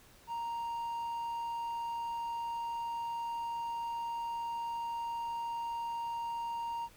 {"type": "tone", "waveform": "triangle", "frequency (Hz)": 932.3, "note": "A#5", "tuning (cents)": 0, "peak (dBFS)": -33, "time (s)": [0.27, 6.89], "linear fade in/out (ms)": 50, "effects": ["pink hiss -60 dBFS RMS until 6.96 s"]}